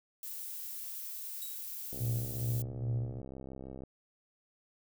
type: noise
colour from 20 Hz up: violet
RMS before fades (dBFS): -42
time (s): 0.23-2.62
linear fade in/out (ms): 2
type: tone with exponential decay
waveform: 5% pulse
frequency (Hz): 3851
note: B7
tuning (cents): -44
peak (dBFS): -32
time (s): 1.42-1.72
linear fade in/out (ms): 1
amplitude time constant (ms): 65
type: click train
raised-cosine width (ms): 2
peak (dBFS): -32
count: 127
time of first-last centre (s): 1.93-3.836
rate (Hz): 66.1
type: tone with tremolo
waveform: sine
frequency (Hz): 117.2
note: A#2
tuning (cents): +10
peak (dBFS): -29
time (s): 2-3.21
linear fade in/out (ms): 5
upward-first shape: sine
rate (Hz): 2.4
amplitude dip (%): 75
effects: none